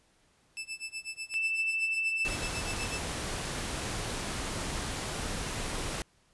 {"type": "tone with tremolo", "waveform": "sawtooth", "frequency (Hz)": 2637, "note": "E7", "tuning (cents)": 0, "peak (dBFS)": -31, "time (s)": [0.57, 3], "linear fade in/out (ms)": 0, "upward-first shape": "sine", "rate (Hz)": 8.1, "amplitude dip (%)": 95}
{"type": "tone", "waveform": "sine", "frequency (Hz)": 2650, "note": "E7", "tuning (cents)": 9, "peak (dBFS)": -28, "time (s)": [1.34, 2.28], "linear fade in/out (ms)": 0}
{"type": "noise", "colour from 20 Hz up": "pink", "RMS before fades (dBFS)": -35, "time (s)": [2.25, 6.02], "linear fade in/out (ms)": 0}
{"effects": ["pink hiss -67 dBFS RMS until 6.33 s", "resampled to 24000 Hz"]}